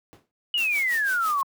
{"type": "noise with exponential decay", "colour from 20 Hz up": "brown", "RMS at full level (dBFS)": -35, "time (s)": [0.13, 0.31], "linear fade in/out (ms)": 0, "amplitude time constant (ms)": 38}
{"type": "exponential sweep", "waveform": "sine", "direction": "down", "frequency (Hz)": [2960, 1061], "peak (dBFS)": -21, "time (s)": [0.54, 1.43], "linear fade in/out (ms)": 2}
{"type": "noise with tremolo", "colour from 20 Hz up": "white", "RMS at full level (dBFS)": -36, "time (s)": [0.57, 1.42], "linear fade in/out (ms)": 10, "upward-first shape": "sine", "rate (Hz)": 6, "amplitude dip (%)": 80}
{"effects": ["high-pass 200 Hz 12 dB/octave"]}